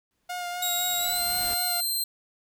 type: noise with exponential growth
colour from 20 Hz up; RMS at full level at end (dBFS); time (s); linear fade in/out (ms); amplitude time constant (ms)
pink; -37; 0.11-1.54; 0; 310
type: tone with vibrato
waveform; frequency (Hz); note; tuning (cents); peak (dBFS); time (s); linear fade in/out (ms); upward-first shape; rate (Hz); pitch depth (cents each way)
sawtooth; 711; F5; +31; -27; 0.29-1.81; 10; sine; 3.9; 20
type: tone with pitch glide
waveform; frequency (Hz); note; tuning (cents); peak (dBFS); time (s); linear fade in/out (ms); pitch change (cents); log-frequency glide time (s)
15% pulse; 3800 to 4144; A#7 to C8; +33 to -17; -19; 0.62-2.04; 5; +150; 0.98-1.23
effects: none